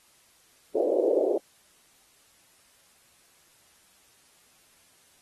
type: band-pass noise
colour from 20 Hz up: white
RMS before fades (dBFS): -24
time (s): 0.75-1.38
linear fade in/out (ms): 5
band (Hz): 340 to 580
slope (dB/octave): 48
effects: white hiss -61 dBFS RMS until 5.21 s + AAC 32 kbps